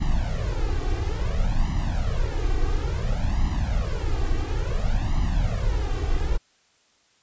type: noise with flanger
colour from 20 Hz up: brown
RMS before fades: -23 dBFS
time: 0-6.38 s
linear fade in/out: 20 ms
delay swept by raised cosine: 1 to 2.6 ms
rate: 0.58 Hz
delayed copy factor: +1
effects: white hiss -62 dBFS RMS until 7.22 s + resampled to 16000 Hz